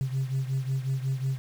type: beating tone pair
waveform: sine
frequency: 131.7 / 137.2 Hz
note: C3 / C#3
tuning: +12 / -17 cents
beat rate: 5.5 Hz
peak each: -26 / -30 dBFS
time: 0.01-1.38 s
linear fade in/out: 0 ms
effects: tanh soft clip ceiling -22 dBFS + 8-bit